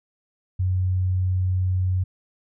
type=tone; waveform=sine; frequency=92.3 Hz; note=F#2; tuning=4 cents flat; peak=-19 dBFS; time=0.59-2.04 s; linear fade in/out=10 ms; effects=none